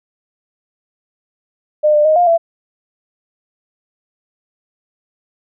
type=tone with pitch steps; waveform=sine; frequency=605 / 597 / 623 / 706 / 670 Hz; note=D#5 / D5 / D#5 / F5 / E5; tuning=-49 / +28 / +2 / +19 / +28 cents; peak=-8 dBFS; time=1.83-2.38 s; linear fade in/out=20 ms; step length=110 ms; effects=none